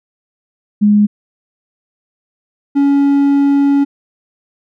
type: tone pair in turn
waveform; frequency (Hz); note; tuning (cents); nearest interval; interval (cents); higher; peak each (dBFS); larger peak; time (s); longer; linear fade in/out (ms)
sine / triangle; 207.7 / 280.9; G#3 / C#4; 0 / +23; perfect fourth; 523; second; -6; neither; 0.81-1.07 / 2.75-3.85; second; 20
effects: none